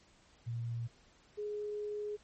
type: tone pair in turn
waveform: sine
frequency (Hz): 117.2 / 417.7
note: A#2 / G#4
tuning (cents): +10 / +10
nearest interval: octave + minor seventh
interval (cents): 2200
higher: second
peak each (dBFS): -35 / -36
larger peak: first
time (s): 0.46-0.88 / 1.37-2.17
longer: second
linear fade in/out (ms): 20
effects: pink hiss -65 dBFS RMS until 2.23 s + MP3 32 kbps